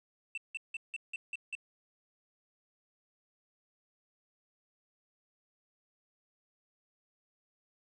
triangle tone bursts, 2677 Hz, E7, 26 cents sharp, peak -34 dBFS, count 7, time 0.35-1.552 s, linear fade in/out 2 ms, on 26 ms, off 170 ms, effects resampled to 22050 Hz + 11-bit

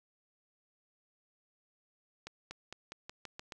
accelerating click train, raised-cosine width 0.2 ms, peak -26 dBFS, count 8, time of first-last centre 2.27-3.522 s, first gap 240 ms, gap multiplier 0.9, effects none

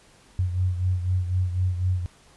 sine beating tone pair, 90.8 / 94.8 Hz, F#2 / F#2, -32 / +43 cents, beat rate 4 Hz, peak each -22 / -29 dBFS, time 0.39-2.06 s, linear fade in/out 0 ms, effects pink hiss -55 dBFS RMS until 2.36 s + resampled to 24000 Hz

